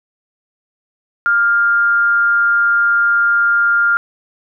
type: tone with frequency modulation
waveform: sine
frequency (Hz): 1400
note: F6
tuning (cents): +4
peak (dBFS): -10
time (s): 1.26-3.97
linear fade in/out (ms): 0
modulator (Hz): 196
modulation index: 0.26
effects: none